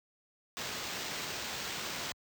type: noise with sample-and-hold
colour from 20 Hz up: white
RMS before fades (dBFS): -39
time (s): 0.57-2.12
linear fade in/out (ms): 0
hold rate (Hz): 11025
effects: high-pass 60 Hz 12 dB/octave